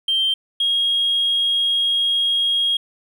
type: tone pair in turn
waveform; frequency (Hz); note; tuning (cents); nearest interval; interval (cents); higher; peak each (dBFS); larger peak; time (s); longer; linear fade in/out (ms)
triangle; 3148 / 3271; G7 / G#7; +7 / -27; minor second; 66; second; -13; neither; 0.08-0.34 / 0.6-2.77; second; 5
effects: tanh soft clip ceiling -13 dBFS